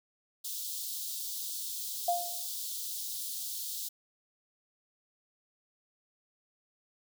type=high-pass noise; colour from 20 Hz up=white; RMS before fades=-38 dBFS; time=0.44-3.89 s; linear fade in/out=10 ms; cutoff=3400 Hz; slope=48 dB/octave
type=tone with exponential decay; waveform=sine; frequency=698.5 Hz; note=F5; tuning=in tune; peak=-23 dBFS; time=2.08-2.48 s; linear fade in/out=5 ms; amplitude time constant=86 ms
effects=none